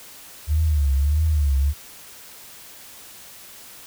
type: tone with vibrato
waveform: sine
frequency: 73.42 Hz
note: D2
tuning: in tune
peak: -16 dBFS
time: 0.47-1.74 s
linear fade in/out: 50 ms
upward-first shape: triangle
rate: 1.6 Hz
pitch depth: 160 cents each way
effects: white hiss -43 dBFS RMS until 3.86 s